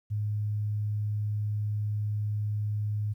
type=tone; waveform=sine; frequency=105 Hz; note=G#2; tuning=19 cents sharp; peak=-27 dBFS; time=0.1-3.14 s; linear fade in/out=20 ms; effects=11-bit